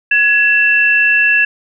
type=tone pair together; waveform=sine; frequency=1680 / 2679 Hz; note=G#6 / E7; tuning=+19 / +27 cents; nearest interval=minor sixth; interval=808 cents; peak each=-11 dBFS; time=0.11-1.45 s; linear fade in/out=5 ms; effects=none